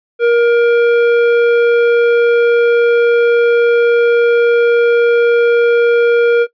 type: tone with hard clipping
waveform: sine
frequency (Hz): 471.8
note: A#4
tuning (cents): +21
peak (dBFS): -9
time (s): 0.19-6.47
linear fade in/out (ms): 50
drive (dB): 10
effects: noise-tail reverb RT60 0.1 s tail -19 dB re dry + resampled to 11025 Hz